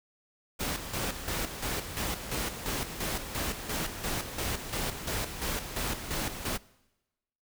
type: noise with tremolo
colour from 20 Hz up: pink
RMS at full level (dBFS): -32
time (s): 0.59-6.58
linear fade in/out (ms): 20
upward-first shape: square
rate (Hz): 2.9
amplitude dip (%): 60
effects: noise-tail reverb RT60 1.0 s tail -22 dB re dry